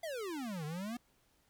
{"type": "exponential two-way sweep", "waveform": "square", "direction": "down then up", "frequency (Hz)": [690, 146.4, 249.3], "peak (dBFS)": -39, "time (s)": [0.03, 0.97], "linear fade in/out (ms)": 5, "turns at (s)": 0.65, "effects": ["pink hiss -72 dBFS RMS until 1.49 s"]}